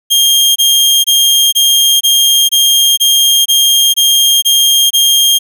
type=tone bursts; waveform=sawtooth; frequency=3218 Hz; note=G7; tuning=45 cents sharp; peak=-3 dBFS; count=11; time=0.1-5.39 s; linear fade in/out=20 ms; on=460 ms; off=23 ms; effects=none